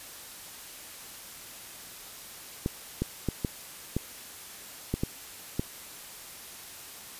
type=clicks; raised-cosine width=3 ms; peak=-14 dBFS; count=8; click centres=2.661 / 3.02 / 3.287 / 3.448 / 3.966 / 4.94 / 5.035 / 5.595 s; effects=white hiss -45 dBFS RMS until 7.19 s + resampled to 32000 Hz